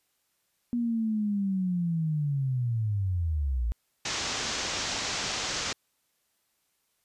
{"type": "linear sweep", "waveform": "sine", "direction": "down", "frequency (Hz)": [241.7, 53.9], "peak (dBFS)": -25, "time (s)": [0.73, 3.72], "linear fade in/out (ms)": 0}
{"type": "low-pass noise", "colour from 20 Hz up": "white", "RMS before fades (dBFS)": -32, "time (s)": [4.05, 5.73], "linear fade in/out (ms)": 5, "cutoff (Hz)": 6900, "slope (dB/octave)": 48}
{"effects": ["white hiss -74 dBFS RMS until 7.04 s", "resampled to 32000 Hz"]}